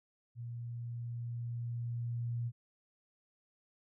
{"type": "tone with level ramp", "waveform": "sine", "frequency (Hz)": 118.6, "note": "A#2", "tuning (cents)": 30, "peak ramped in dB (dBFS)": [-40, -33], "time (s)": [0.35, 2.52], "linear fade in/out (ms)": 50, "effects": []}